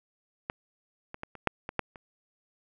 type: clicks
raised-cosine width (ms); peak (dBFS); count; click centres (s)
0.5; -16 / -24 / -21 / -29 / -8 / -20 / -11 / -30; 8; 0.499 / 1.144 / 1.234 / 1.353 / 1.473 / 1.691 / 1.793 / 1.958
effects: none